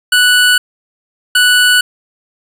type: tone bursts at uneven times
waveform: 25% pulse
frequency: 1480 Hz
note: F#6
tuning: in tune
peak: -3 dBFS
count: 2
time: 0.12-0.58 / 1.35-1.81 s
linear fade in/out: 5 ms
effects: resampled to 32000 Hz + 7-bit